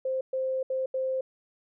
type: tone bursts at uneven times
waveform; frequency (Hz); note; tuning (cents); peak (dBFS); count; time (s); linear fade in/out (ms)
sine; 523.3; C5; 0; -26; 4; 0.05-0.21 / 0.33-0.63 / 0.7-0.86 / 0.94-1.21; 5
effects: none